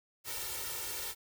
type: noise with comb filter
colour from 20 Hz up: white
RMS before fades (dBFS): -39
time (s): 0.24-1.15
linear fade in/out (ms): 50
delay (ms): 2.2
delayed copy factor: +0.95
effects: none